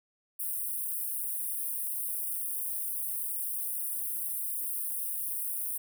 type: high-pass noise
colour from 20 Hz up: white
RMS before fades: -34 dBFS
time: 0.39-5.78 s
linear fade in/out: 10 ms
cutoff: 8900 Hz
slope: 96 dB/octave
effects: none